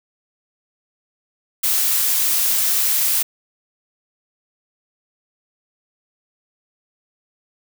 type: noise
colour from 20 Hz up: blue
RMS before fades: -18 dBFS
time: 1.63-3.23 s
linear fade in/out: 10 ms
effects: none